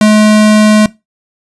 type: tone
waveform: square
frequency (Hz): 213.2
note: G#3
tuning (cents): +46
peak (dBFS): -4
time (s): 0.01-0.86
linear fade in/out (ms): 2
effects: noise-tail reverb RT60 0.2 s tail -19 dB re dry + resampled to 24000 Hz